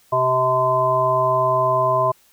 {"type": "harmonic tone", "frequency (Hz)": 128.5, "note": "C3", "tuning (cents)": -31, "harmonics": [1, 3, 5, 7, 8], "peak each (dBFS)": [-27, -27, -19, -29, -18], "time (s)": [0.12, 2.12], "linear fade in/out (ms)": 10, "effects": ["white hiss -56 dBFS RMS until 2.32 s"]}